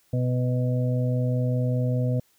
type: harmonic tone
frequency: 125 Hz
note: B2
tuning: 21 cents sharp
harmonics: 1 / 2 / 4 / 5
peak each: -22 / -30 / -32 / -35 dBFS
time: 0.13-2.2 s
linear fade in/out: 5 ms
effects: white hiss -64 dBFS RMS until 2.38 s